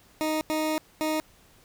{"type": "tone bursts at uneven times", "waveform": "20% pulse", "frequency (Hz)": 311.1, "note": "D#4", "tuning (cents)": 0, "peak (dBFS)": -20, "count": 3, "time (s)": [[0.21, 0.41], [0.5, 0.78], [1.01, 1.2]], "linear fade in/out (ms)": 0, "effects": ["pink hiss -58 dBFS RMS until 1.64 s"]}